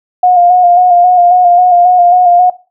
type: tone with vibrato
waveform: sine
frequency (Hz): 714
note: F5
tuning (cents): +38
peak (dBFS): -3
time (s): 0.23-2.5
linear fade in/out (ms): 5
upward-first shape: square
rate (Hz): 3.7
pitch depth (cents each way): 29
effects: noise-tail reverb RT60 0.3 s tail -17 dB re dry